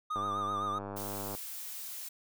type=tone with vibrato; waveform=triangle; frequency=1215 Hz; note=D#6; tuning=42 cents flat; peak=-30 dBFS; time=0.1-0.79 s; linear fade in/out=10 ms; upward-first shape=triangle; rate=7.8 Hz; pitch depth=66 cents each way
type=click train; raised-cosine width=1 ms; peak=-26 dBFS; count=120; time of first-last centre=0.16-1.35 s; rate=100 Hz
type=noise; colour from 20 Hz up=blue; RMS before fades=-42 dBFS; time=0.96-2.09 s; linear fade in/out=10 ms
effects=none